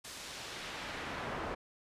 brown noise with band-pass filter sweep, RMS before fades -42 dBFS, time 0.04-1.55 s, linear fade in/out 10 ms, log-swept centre 7800 to 970 Hz, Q 0.72, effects resampled to 32000 Hz

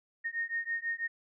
sine beating tone pair, 1845 / 1851.1 Hz, A#6 / A#6, -18 / -13 cents, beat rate 6.1 Hz, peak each -35 / -35 dBFS, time 0.24-1.08 s, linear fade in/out 20 ms, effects none

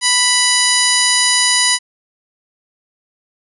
harmonic tone, 987.8 Hz, B5, in tune, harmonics 1 / 2 / 3 / 4 / 5 / 6 / 7 / 9 / 10, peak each -23 / -18 / -20 / -20 / -18 / -23 / -19 / -22 / -20 dBFS, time 0.01-1.79 s, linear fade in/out 50 ms, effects none

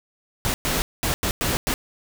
pink noise bursts at uneven times, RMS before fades -23 dBFS, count 6, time 0.45-0.54 / 0.65-0.82 / 1.03-1.14 / 1.23-1.31 / 1.41-1.57 / 1.67-1.74 s, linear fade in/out 0 ms, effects none

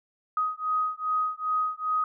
sine beating tone pair, 1253 / 1255.5 Hz, D#6 / D#6, +12 / +15 cents, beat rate 2.5 Hz, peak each -28 dBFS, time 0.37-2.04 s, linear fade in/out 2 ms, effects none

